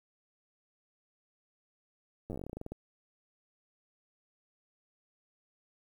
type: slowing click train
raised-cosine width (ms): 2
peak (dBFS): -27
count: 17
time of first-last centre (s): 2.3-2.72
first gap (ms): 9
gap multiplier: 1.13
effects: 10-bit